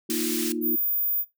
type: chord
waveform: sine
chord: Bb suspended fourth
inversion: none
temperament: equal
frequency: 233.1 / 311.1 / 349.2 Hz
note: Bb3 / Eb4 / F4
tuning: 0 / 0 / 0 cents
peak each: -30 dBFS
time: 0.09-0.76 s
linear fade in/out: 10 ms
type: high-pass noise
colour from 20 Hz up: white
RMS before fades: -30 dBFS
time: 0.1-0.52 s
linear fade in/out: 0 ms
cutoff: 1900 Hz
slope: 12 dB/octave
type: tone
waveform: sine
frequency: 14880 Hz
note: A#9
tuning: 4 cents flat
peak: -23 dBFS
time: 0.61-1.25 s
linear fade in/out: 50 ms
effects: noise-tail reverb RT60 0.2 s tail -20 dB re dry